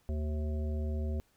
harmonic tone with a mistuned harmonic, 76.2 Hz, D#2, 36 cents flat, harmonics 1 / 3 / 5 / 7 / 9, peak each -31 / -41 / -45 / -48 / -50 dBFS, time 0.09-1.2 s, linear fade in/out 0 ms, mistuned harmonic 9, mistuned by -71 cents, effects pink hiss -70 dBFS RMS until 1.36 s

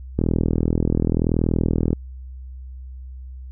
click train, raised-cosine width 3 ms, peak -6 dBFS, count 72, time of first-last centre 0.19-1.93 s, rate 40.8 Hz, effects added 64 Hz sine -33 dBFS peak until 3.51 s

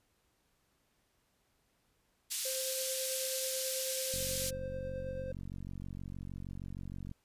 white band-pass noise, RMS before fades -37 dBFS, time 2.3-4.51 s, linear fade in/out 20 ms, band 3500 to 11000 Hz, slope 12 dB/octave
triangle tone with tremolo, 523.3 Hz, C5, in tune, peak -36 dBFS, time 2.45-5.32 s, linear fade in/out 5 ms, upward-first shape sine, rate 9.2 Hz, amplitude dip 30%
click train, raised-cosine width 5 ms, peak -32 dBFS, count 139, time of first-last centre 4.14-7.114 s, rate 46.4 Hz
effects pink hiss -75 dBFS RMS until 7.24 s + resampled to 32000 Hz

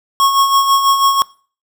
square tone with tremolo, 1097 Hz, C#6, 18 cents flat, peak -9 dBFS, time 0.2-1.22 s, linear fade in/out 0 ms, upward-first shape sine, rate 6.1 Hz, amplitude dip 55%, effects noise-tail reverb RT60 0.4 s tail -22 dB re dry

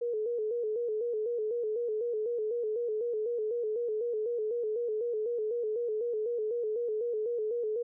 sine tone with vibrato, 452.7 Hz, A4, 49 cents sharp, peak -29 dBFS, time 0.01-7.83 s, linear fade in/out 10 ms, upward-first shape square, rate 4 Hz, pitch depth 90 cents each way, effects none

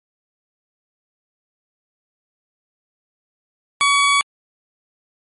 20% pulse tone, 1131 Hz, C#6, 34 cents sharp, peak -8 dBFS, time 3.81-4.21 s, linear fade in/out 0 ms, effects MP3 48 kbps

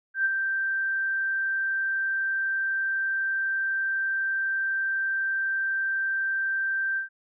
sine tone with ADSR envelope, 1568 Hz, G6, in tune, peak -19 dBFS, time 0.14-7.09 s, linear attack 110 ms, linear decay 29 ms, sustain -5 dB, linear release 120 ms, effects none

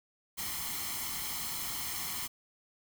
white noise with comb filter, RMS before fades -37 dBFS, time 0.37-2.28 s, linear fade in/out 20 ms, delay 0.95 ms, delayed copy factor +0.65, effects none

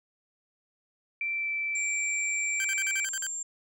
sine tone with pitch glide, 2344 to 2328 Hz, D7 to D7, -4 to -16 cents, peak -28 dBFS, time 1.21-3.05 s, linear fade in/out 2 ms, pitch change -12 cents, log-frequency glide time 1.32-1.49 s
sine tone, 7370 Hz, A#8, 21 cents flat, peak -32 dBFS, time 1.75-3.43 s, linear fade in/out 5 ms
sawtooth tone bursts, 1568 Hz, G6, in tune, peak -29 dBFS, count 8, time 2.6-3.267 s, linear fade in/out 0 ms, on 44 ms, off 45 ms
effects none

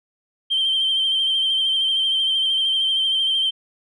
sine tone with vibrato, 3136 Hz, G7, in tune, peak -16 dBFS, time 0.5-3.51 s, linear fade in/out 20 ms, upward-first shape triangle, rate 13 Hz, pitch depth 40 cents each way, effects tanh soft clip ceiling -13 dBFS

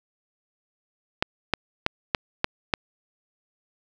clicks, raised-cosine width 0.3 ms, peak -4 dBFS, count 6, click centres 1.225 / 1.537 / 1.864 / 2.148 / 2.444 / 2.738 s, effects none

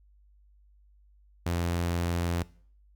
sawtooth tone, 86.1 Hz, F2, 24 cents flat, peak -23 dBFS, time 1.46-2.43 s, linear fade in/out 5 ms, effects noise-tail reverb RT60 0.5 s tail -20 dB re dry + added 50 Hz sine -57 dBFS peak until 2.95 s

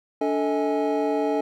triangle tone cluster, 289.3 / 440.1 / 636 / 827 Hz, D4 / A4 / D#5 / G#5, -26 / 0 / +38 / -8 cents, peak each -24 / -23 / -26 / -27 dBFS, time 0.21-1.41 s, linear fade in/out 5 ms, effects none

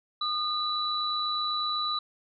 sine tone pair together, 1222 / 3954 Hz, D#6 / B7, -32 / +1 cents, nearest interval octave + minor sixth, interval 2033 cents, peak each -30 / -29 dBFS, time 0.21-1.99 s, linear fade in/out 5 ms, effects none

